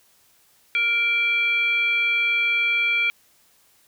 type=tone with frequency modulation; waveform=sine; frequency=2349 Hz; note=D7; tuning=in tune; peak=-18 dBFS; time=0.75-3.1 s; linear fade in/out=0 ms; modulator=944 Hz; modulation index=0.52; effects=white hiss -59 dBFS RMS until 3.87 s